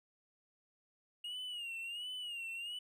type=tone with vibrato; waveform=triangle; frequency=2849 Hz; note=F7; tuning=34 cents sharp; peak=-39 dBFS; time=1.24-2.79 s; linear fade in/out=5 ms; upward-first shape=sine; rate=1.4 Hz; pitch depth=98 cents each way; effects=none